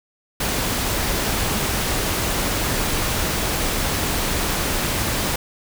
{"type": "noise", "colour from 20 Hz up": "pink", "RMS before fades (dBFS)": -22, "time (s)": [0.4, 5.36], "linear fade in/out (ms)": 5, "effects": []}